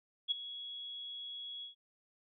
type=tone with ADSR envelope; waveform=sine; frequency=3344 Hz; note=G#7; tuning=11 cents sharp; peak=-27 dBFS; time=0.28-1.75 s; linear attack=33 ms; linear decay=13 ms; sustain=-15 dB; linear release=120 ms; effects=none